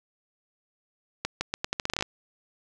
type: accelerating click train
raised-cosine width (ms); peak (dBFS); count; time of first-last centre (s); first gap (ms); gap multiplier
0.2; -10; 13; 1.25-2.025; 160; 0.81
effects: none